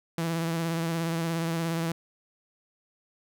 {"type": "tone with vibrato", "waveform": "sawtooth", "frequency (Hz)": 165.6, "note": "E3", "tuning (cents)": 8, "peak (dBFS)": -23, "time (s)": [0.18, 1.92], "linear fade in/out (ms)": 2, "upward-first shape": "sine", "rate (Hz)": 17, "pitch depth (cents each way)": 31, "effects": []}